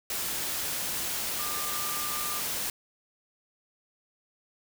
sine tone in noise, 1198 Hz, D6, 34 cents sharp, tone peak -37 dBFS, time 1.39-2.4 s, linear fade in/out 2 ms, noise white, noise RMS -32 dBFS, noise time 0.1-2.7 s, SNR -8 dB, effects none

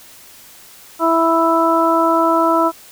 harmonic tone, 329.6 Hz, E4, in tune, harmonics 1 / 2 / 3 / 4, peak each -17 / -17 / -17 / -17 dBFS, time 0.99-2.72 s, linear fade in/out 50 ms, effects white hiss -42 dBFS RMS until 2.91 s

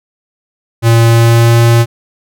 square tone with pitch glide, 115.5 to 116.91 Hz, A#2 to A#2, -16 to +5 cents, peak -5 dBFS, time 0.82-1.86 s, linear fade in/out 50 ms, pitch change +21 cents, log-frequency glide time 1.06-1.59 s, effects none

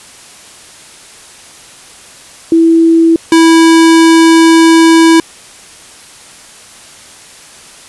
sine / square tone pair in turn, 329.4 / 327.7 Hz, E4 / E4, -1 / -10 cents, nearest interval unison, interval 9 cents, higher first, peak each -3 dBFS, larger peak neither, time 2.52-3.16 / 3.32-5.2 s, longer second, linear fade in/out 2 ms, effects white hiss -35 dBFS RMS until 7.88 s + resampled to 24000 Hz

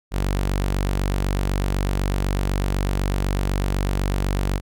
sawtooth tone, 48 Hz, G1, 36 cents flat, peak -16 dBFS, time 0.11-4.61 s, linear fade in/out 50 ms, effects none

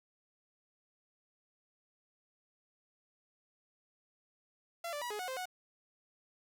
sawtooth tone with pitch steps, 680 / 586 / 970 / 419.5 / 733 / 521 / 734 Hz, F5 / D5 / B5 / G#4 / F#5 / C5 / F#5, -46 / -4 / -31 / +17 / -16 / -7 / -14 cents, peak -34 dBFS, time 4.84-5.456 s, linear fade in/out 5 ms, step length 88 ms, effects none

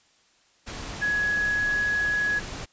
sine tone in noise, 1677 Hz, G#6, 16 cents sharp, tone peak -22 dBFS, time 1.01-2.4 s, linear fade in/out 20 ms, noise pink, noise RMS -36 dBFS, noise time 0.66-2.66 s, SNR +11 dB, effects white hiss -62 dBFS RMS until 2.72 s + resampled to 16000 Hz

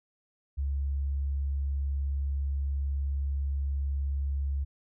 sine tone, 69.5 Hz, C#2, 5 cents sharp, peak -27 dBFS, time 0.57-4.65 s, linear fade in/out 20 ms, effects none

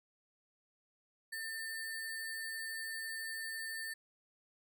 sine tone with sample-and-hold, 1794 Hz, A6, 33 cents sharp, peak -39 dBFS, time 1.32-3.94 s, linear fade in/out 10 ms, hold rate 6300 Hz, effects none

